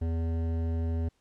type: tone with hard clipping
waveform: triangle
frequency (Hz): 82.41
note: E2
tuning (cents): 0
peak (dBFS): -29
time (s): 0.01-1.09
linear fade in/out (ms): 10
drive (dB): 17
effects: pink hiss -72 dBFS RMS until 1.2 s + low-pass 9000 Hz 12 dB/octave